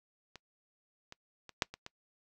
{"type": "clicks", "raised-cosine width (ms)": 0.2, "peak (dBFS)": [-30, -29, -30, -10, -27, -26], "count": 6, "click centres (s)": [0.357, 1.124, 1.493, 1.622, 1.74, 1.864], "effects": ["noise-tail reverb RT60 0.1 s tail -24 dB re dry"]}